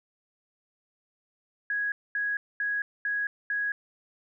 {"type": "tone bursts", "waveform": "sine", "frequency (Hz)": 1661.2, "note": "G#6", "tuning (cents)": 0, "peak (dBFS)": -26, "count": 5, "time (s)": [1.7, 3.72], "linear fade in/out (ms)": 2, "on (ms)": 220, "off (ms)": 230, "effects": []}